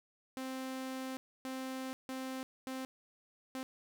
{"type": "tone bursts at uneven times", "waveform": "sawtooth", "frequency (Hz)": 261.6, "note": "C4", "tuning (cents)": 0, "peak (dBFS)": -35, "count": 5, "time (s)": [[0.37, 1.17], [1.45, 1.93], [2.09, 2.43], [2.67, 2.85], [3.55, 3.63]], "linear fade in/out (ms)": 0, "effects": []}